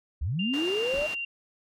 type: linear sweep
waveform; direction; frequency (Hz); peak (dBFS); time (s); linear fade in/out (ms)
sine; up; 57.6 to 621; -26; 0.21-1.07; 10
type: tone with pitch glide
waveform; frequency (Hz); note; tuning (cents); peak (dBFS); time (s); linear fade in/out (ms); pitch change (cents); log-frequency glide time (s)
sine; 2794 to 2771; F7 to F7; 0 to -14; -30; 0.39-1.25; 5; -14; 0.79-1
type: band-pass noise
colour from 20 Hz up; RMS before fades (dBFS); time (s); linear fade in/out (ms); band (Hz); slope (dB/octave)
pink; -41; 0.53-1.15; 10; 300 to 5900; 12
type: noise with exponential decay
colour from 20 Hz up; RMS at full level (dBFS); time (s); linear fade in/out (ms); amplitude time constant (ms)
brown; -35; 0.93-1.22; 5; 62
effects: none